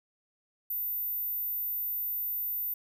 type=tone; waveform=sine; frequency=14150 Hz; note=A9; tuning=9 cents sharp; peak=-30 dBFS; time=0.7-2.74 s; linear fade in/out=5 ms; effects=none